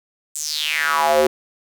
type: tone with high-pass filter sweep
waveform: square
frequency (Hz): 76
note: D#2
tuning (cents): -40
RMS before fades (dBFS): -19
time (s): 0.35-1.27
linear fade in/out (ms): 5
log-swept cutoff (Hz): 8100 to 400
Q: 5.3
effects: none